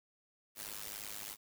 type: noise with amplitude modulation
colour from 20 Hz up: white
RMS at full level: -41 dBFS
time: 0.55-1.37 s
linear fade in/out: 50 ms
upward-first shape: sine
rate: 103 Hz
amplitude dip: 90%
effects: none